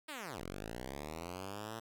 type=linear two-way sweep; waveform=5% pulse; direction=down then up; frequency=323.3 to 42.15 to 114.9 Hz; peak=-31 dBFS; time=0.08-1.8 s; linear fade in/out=10 ms; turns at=0.43 s; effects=12-bit